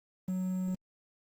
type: tone with quantisation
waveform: triangle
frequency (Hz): 185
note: F#3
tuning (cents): 0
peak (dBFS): -28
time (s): 0.28-0.75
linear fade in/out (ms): 5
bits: 9
effects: Opus 24 kbps